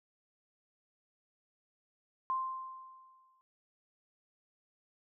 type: tone with exponential decay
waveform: sine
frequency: 1046.5 Hz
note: C6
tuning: in tune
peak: -29 dBFS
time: 2.3-3.41 s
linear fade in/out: 0 ms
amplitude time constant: 240 ms
effects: none